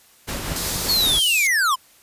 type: noise with tremolo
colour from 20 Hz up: pink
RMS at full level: -27 dBFS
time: 0.27-1.2 s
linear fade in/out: 20 ms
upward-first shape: sine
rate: 5.3 Hz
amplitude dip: 25%
type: clicks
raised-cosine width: 5 ms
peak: -17 dBFS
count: 2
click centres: 0.518 / 0.76 s
type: high-pass noise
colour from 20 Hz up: pink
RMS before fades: -27 dBFS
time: 0.56-1.47 s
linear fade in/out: 0 ms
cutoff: 3700 Hz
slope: 48 dB/octave
type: linear sweep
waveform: square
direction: down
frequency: 4478 to 982 Hz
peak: -17 dBFS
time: 0.88-1.76 s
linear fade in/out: 20 ms
effects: white hiss -53 dBFS RMS until 2.02 s + resampled to 32000 Hz